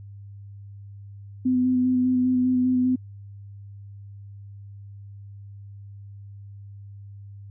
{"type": "tone with vibrato", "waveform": "sine", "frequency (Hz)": 253, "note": "B3", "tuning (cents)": 42, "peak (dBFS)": -18, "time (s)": [1.45, 2.96], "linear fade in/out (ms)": 10, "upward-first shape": "square", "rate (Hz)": 5, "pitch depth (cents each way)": 13, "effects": ["added 100 Hz sine -39 dBFS peak until 7.5 s"]}